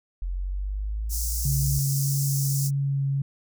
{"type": "exponential sweep", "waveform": "sine", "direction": "up", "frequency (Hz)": [43.65, 65.41], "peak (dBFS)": -26, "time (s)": [0.22, 1.79], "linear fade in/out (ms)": 0}
{"type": "high-pass noise", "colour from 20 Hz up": "pink", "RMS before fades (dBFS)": -31, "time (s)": [1.09, 2.71], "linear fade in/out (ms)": 50, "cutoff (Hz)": 5300, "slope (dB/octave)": 48}
{"type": "tone with vibrato", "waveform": "sine", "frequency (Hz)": 138.59, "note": "C#3", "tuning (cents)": 0, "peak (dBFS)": -22, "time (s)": [1.45, 3.22], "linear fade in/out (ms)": 5, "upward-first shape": "triangle", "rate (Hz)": 1.7, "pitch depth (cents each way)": 11}
{"effects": []}